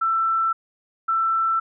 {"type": "tone pair in turn", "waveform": "sine", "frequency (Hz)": [1334, 1334], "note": ["E6", "E6"], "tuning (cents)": [20, 20], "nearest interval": "unison", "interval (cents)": 0, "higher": "neither", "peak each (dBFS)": -18, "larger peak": "neither", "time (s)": [[0.01, 0.53], [1.08, 1.6]], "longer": "neither", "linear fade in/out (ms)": 10, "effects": []}